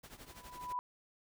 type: noise with tremolo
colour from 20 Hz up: pink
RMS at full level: -50 dBFS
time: 0.03-0.73 s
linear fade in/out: 10 ms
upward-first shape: triangle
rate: 12 Hz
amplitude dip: 85%
type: tone with exponential growth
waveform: sine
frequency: 990 Hz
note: B5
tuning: 4 cents sharp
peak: -33 dBFS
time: 0.14-0.79 s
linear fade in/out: 0 ms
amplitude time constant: 140 ms
effects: none